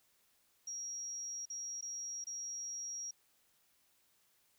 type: tone with dropouts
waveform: sine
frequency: 5660 Hz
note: F8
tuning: 22 cents sharp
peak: -40 dBFS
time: 0.67-3.11 s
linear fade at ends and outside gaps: 5 ms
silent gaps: 1.455-1.5 / 1.811-1.824 / 2.242-2.268 s
effects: white hiss -73 dBFS RMS until 4.58 s